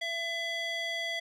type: tone with band-pass filter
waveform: square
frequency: 670 Hz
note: E5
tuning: 28 cents sharp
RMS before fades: -34 dBFS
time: 0.01-1.2 s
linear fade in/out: 10 ms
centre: 2700 Hz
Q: 2.6
effects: none